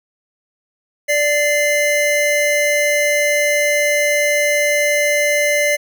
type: tone pair together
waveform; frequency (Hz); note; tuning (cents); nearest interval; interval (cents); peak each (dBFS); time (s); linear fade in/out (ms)
square; 587.3 / 2078; D5 / C7; 0 / -12; octave + minor seventh; 2188; -17; 1.08-5.77; 20
effects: none